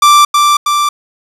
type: tone with echo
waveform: 45% pulse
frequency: 1174.7 Hz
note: D6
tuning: in tune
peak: -3 dBFS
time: 0.02-0.25 s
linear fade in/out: 5 ms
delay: 320 ms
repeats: 2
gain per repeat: -3 dB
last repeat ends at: 0.89 s
effects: low-pass 11000 Hz 12 dB/octave + 7-bit